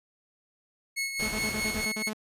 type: tone with tremolo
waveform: sawtooth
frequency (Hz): 2186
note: C#7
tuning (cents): -25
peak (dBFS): -24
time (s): 0.96-2.1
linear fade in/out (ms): 20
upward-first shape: sine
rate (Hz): 4.7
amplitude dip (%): 55
type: noise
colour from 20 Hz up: pink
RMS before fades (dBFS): -37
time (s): 1.19-1.86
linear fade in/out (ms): 10
type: tone bursts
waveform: sawtooth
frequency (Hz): 215.2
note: A3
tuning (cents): -38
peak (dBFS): -28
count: 9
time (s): 1.22-2.133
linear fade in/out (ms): 5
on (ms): 65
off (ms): 41
effects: resampled to 32000 Hz